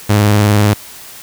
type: tone with vibrato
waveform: sawtooth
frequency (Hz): 103.83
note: G#2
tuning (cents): 0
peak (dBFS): -4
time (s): 0.09-0.74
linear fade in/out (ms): 10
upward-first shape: sine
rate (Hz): 20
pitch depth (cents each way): 65
effects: white hiss -34 dBFS RMS until 1.22 s